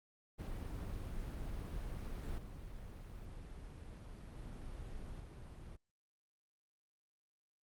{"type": "noise with level steps", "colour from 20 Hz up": "brown", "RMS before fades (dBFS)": [-43, -41, -49, -47, -50], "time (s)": [0.38, 5.77], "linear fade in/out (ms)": 20, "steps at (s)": [2.23, 2.38, 4.36, 5.2], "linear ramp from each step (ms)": 2, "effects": ["Opus 32 kbps"]}